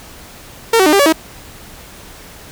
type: tone with pitch steps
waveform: sawtooth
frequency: 457 / 378.6 / 303.6 / 397.3 / 568 / 319.7 Hz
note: A#4 / F#4 / D#4 / G4 / C#5 / D#4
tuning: -34 / +40 / -42 / +23 / +42 / +47 cents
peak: -4 dBFS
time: 0.73-1.126 s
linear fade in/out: 5 ms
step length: 66 ms
effects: pink hiss -37 dBFS RMS until 2.51 s